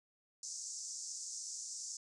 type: band-pass noise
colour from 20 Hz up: white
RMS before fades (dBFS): -45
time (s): 0.43-1.97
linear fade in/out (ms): 2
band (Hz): 5400 to 7600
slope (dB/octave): 48
effects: resampled to 24000 Hz